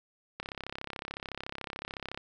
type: click train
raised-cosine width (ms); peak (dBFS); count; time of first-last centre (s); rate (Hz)
0.3; -21; 61; 0.4-2.175; 33.8
effects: none